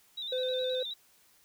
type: tone with vibrato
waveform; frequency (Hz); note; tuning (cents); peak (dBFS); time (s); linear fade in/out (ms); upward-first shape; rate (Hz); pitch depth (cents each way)
sine; 3729; A#7; 0; -35; 0.17-0.94; 10; square; 9.5; 61
type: tone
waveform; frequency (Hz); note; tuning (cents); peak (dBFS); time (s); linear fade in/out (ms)
triangle; 511; C5; -41; -28; 0.32-0.83; 5
effects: white hiss -64 dBFS RMS until 1.44 s